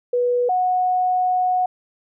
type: tone pair in turn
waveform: sine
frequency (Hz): 489.3 / 733.1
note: B4 / F#5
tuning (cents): -16 / -16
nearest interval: perfect fifth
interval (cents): 700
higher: second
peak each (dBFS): -16 / -16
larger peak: neither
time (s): 0.13-0.49 / 0.49-1.66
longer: second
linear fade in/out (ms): 5
effects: none